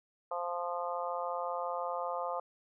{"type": "harmonic tone", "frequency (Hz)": 174.61, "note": "F3", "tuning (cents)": 0, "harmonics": [3, 4, 5, 6, 7], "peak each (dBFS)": [-38, -39, -40, -41, -41], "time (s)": [0.31, 2.4], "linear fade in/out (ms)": 5, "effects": []}